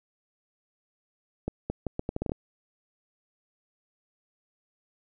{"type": "accelerating click train", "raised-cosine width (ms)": 2, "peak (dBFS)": -16, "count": 10, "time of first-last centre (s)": [1.48, 2.319], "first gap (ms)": 220, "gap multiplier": 0.76, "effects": []}